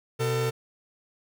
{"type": "tone pair together", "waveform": "45% pulse", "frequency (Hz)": [125.68, 448.9], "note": ["B2", "A4"], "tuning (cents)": [31, 35], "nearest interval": "octave + minor seventh", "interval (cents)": 2204, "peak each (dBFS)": -27, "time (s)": [0.19, 0.51], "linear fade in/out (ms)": 20, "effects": []}